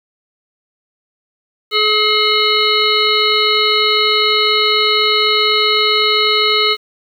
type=harmonic tone; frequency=426.1 Hz; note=G#4; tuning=44 cents sharp; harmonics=1 / 3 / 5 / 7 / 9 / 10; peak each=-18 / -18 / -18 / -18 / -18 / -18 dBFS; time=1.71-6.77 s; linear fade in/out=50 ms; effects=7-bit